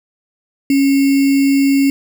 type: tone with sample-and-hold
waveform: sine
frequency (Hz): 275.6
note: C#4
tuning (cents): -10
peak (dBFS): -9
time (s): 0.7-1.9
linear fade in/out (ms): 2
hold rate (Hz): 2450
effects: none